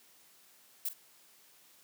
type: noise with echo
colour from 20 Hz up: violet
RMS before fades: -34 dBFS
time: 0.85-0.89 s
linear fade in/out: 5 ms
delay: 45 ms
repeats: 1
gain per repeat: -13 dB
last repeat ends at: 0.935 s
effects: white hiss -62 dBFS RMS until 1.83 s + high-pass 150 Hz 12 dB/octave